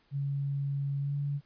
sine tone with pitch glide, 140 to 142.69 Hz, C#3 to D3, +18 to -50 cents, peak -29 dBFS, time 0.11-1.41 s, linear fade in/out 50 ms, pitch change +32 cents, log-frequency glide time 0.99-1.15 s, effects pink hiss -68 dBFS RMS until 1.45 s + resampled to 11025 Hz

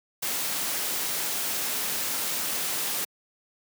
white noise, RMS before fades -29 dBFS, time 0.22-3.05 s, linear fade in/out 10 ms, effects high-pass 150 Hz 12 dB/octave

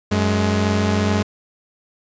sawtooth tone pair together, 94 / 210.4 Hz, F#2 / G#3, +28 / +23 cents, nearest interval octave + major second, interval 1395 cents, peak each -15 dBFS, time 0.11-1.23 s, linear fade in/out 10 ms, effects resampled to 16000 Hz

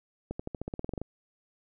accelerating click train, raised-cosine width 2 ms, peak -21 dBFS, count 13, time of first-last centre 0.31-1.016 s, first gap 85 ms, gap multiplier 0.93, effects none

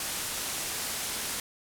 white low-pass noise, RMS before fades -34 dBFS, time 0-1.4 s, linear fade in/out 2 ms, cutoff 12000 Hz, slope 24 dB/octave, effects none

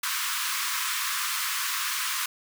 pink high-pass noise, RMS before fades -29 dBFS, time 0.03-2.26 s, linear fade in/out 5 ms, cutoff 1000 Hz, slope 96 dB/octave, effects none

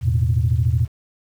sine chord, E suspended fourth, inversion none, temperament equal, 82.41 / 110 / 123.47 Hz, E2 / A2 / B2, 0 / 0 / 0 cents, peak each -19 dBFS, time 0.01-0.88 s, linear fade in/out 50 ms, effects tanh soft clip ceiling -7 dBFS + 8-bit

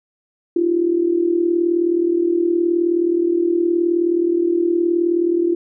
sine tone with amplitude modulation, 343.3 Hz, F4, 30 cents flat, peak -11 dBFS, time 0.56-5.55 s, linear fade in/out 5 ms, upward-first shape sine, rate 39.1 Hz, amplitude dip 70%, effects none

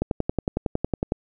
click train, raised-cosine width 2 ms, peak -9 dBFS, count 13, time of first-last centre 0.02-1.121 s, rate 10.9 Hz, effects none

